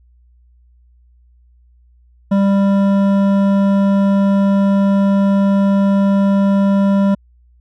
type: tone with hard clipping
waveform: triangle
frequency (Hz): 197.6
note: G3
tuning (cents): +14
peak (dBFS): -12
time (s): 2.31-7.15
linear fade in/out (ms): 10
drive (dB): 15
effects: added 60 Hz sine -47 dBFS peak until 7.6 s